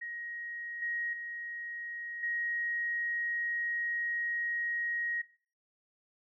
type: tone with level steps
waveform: sine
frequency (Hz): 1886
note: A#6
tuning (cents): +20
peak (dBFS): -38 / -32 / -38 / -31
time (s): 0.01-5.22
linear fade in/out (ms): 10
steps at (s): 0.82 / 1.13 / 2.23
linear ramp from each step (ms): 2
effects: noise-tail reverb RT60 0.4 s tail -17 dB re dry